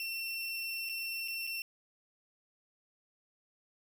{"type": "tone with dropouts", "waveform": "30% pulse", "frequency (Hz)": 2707, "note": "E7", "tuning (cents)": 45, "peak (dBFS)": -33, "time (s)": [0, 1.62], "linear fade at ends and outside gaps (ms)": 1, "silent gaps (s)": [[0.891, 0.895], [1.278, 1.282], [1.469, 1.473]], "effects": []}